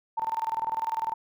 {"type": "tone with tremolo", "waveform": "sine", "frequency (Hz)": 899, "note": "A5", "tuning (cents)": 37, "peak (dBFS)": -24, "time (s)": [0.17, 1.14], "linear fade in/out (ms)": 10, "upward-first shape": "square", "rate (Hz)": 20, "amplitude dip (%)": 80, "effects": []}